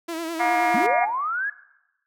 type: tone with vibrato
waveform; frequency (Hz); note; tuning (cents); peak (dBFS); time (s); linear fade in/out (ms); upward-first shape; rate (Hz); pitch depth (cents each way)
sawtooth; 329.6; E4; 0; -24; 0.08-0.87; 10; sine; 9.6; 57
type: harmonic tone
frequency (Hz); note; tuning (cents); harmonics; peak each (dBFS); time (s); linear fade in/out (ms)
238.6; A#3; +41; 3 / 4 / 5 / 6 / 7 / 8 / 9 / 10; -22 / -26 / -30 / -34 / -32 / -34 / -28 / -37; 0.39-1.06; 20
type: linear sweep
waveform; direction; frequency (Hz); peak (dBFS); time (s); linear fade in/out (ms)
sine; up; 185 to 1718; -23; 0.74-1.5; 5
effects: noise-tail reverb RT60 0.9 s tail -18 dB re dry